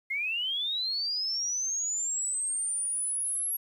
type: linear sweep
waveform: sine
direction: up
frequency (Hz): 2093 to 11380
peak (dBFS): -28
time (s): 0.1-3.57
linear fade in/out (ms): 10
effects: 10-bit